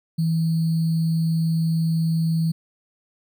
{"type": "tone with sample-and-hold", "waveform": "sine", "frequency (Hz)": 163, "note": "E3", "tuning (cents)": -19, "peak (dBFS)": -18, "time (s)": [0.18, 2.52], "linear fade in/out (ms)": 10, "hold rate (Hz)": 4410, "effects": []}